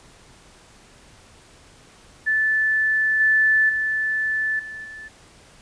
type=tone with level steps; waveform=sine; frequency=1750 Hz; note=A6; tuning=10 cents flat; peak=-17 / -14 / -20 / -32 / -35 dBFS; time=2.26-5.09 s; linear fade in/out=20 ms; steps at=3.2 / 3.69 / 4.59 / 4.84 s; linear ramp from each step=5 ms; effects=pink hiss -50 dBFS RMS until 5.61 s + resampled to 22050 Hz